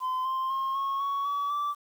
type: tone with pitch steps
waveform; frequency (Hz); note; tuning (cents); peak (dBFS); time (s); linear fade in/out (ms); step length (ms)
sine; 1027 / 1048.6 / 1070.6 / 1093.1 / 1116.1 / 1139.5 / 1163.5; C6 / C6 / C6 / C#6 / C#6 / C#6 / D6; -33 / +3 / +39 / -25 / +11 / +47 / -17; -24; 0-1.75; 50; 250
effects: tanh soft clip ceiling -26 dBFS + 9-bit